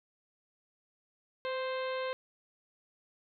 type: harmonic tone with a mistuned harmonic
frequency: 523.3 Hz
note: C5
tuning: in tune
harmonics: 1 / 2 / 3 / 4 / 5 / 6 / 7 / 8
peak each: -34 / -40 / -44 / -46 / -48 / -50 / -51 / -52 dBFS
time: 1.45-2.13 s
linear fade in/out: 0 ms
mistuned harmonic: 1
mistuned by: -21 cents
effects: none